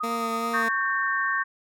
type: tone with tremolo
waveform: sine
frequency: 1244.5 Hz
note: D#6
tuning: in tune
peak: -26 dBFS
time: 0-0.63 s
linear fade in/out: 10 ms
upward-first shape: sine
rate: 9.3 Hz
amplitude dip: 40%
type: tone with vibrato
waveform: 15% pulse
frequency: 230 Hz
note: A#3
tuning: 23 cents flat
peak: -22 dBFS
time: 0.03-0.69 s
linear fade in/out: 10 ms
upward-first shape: sine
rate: 2.6 Hz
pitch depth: 16 cents each way
type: chord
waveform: sine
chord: G diminished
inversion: second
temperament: equal with one note detuned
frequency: 1108.7 / 1568 / 1822.1 Hz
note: Db6 / G6 / Bb6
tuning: 0 / 0 / -40 cents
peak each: -27 dBFS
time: 0.53-1.44 s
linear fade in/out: 20 ms
effects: none